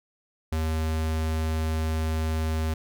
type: tone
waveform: square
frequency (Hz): 79.4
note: D#2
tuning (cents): +36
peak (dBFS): -25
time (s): 0.52-2.74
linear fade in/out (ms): 5
effects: none